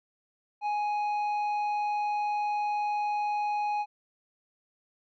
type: tone with tanh clipping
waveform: sine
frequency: 833 Hz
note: G#5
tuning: 5 cents sharp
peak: -28 dBFS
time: 0.61-3.86 s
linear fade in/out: 50 ms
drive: 7 dB
effects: none